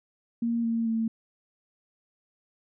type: tone with pitch steps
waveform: sine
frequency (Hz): 233.1 / 229.1 / 225.2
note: A#3 / A#3 / A3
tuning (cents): 0 / -30 / +40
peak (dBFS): -24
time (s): 0.42-1.08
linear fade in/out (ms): 5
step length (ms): 220
effects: none